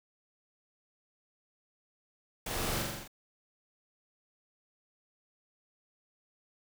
pink noise with echo, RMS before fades -37 dBFS, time 2.46-2.82 s, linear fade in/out 5 ms, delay 43 ms, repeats 6, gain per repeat -2 dB, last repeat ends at 3.078 s, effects none

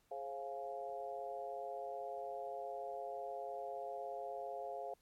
harmonic tone with a mistuned harmonic, 139.7 Hz, C#3, 14 cents sharp, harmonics 3 / 4 / 5 / 6, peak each -49 / -46 / -44 / -52 dBFS, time 0.11-4.94 s, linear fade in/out 5 ms, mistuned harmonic 4, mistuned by -72 cents, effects pink hiss -75 dBFS RMS until 5.01 s + MP3 64 kbps

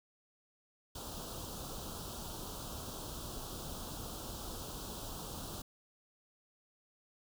pink band-stop noise, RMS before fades -44 dBFS, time 0.95-5.62 s, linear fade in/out 5 ms, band 1400 to 3000 Hz, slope 48 dB/octave, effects none

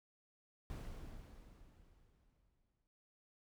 brown noise with exponential decay, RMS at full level -44 dBFS, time 0.7-2.87 s, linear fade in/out 0 ms, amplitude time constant 470 ms, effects none

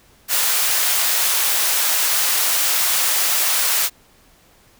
white high-pass noise, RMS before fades -18 dBFS, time 0.28-3.9 s, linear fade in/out 50 ms, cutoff 670 Hz, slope 12 dB/octave, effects pink hiss -53 dBFS RMS until 4.79 s

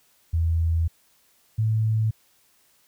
sine tone pair in turn, 82.41 / 110 Hz, E2 / A2, 0 / 0 cents, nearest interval perfect fourth, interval 500 cents, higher second, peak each -19 dBFS, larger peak neither, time 0.33-0.88 / 1.58-2.11 s, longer first, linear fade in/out 10 ms, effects white hiss -62 dBFS RMS until 2.87 s

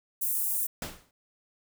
white high-pass noise, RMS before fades -29 dBFS, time 0.21-0.67 s, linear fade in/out 10 ms, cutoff 9100 Hz, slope 24 dB/octave
pink noise with exponential decay, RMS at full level -32 dBFS, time 0.82-1.11 s, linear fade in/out 2 ms, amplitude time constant 62 ms
effects none

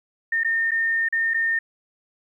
sine tone with dropouts, 1822 Hz, A#6, 40 cents flat, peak -19 dBFS, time 0.32-1.59 s, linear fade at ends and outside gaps 5 ms, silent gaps 0.435-0.446 / 0.709-0.716 / 1.087-1.125 / 1.337-1.343 s, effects 10-bit

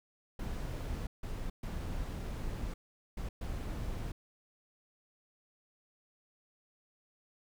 brown noise bursts at uneven times, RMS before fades -38 dBFS, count 5, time 0.39-1.07 / 1.23-1.5 / 1.63-2.74 / 3.17-3.29 / 3.41-4.12 s, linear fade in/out 5 ms, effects none

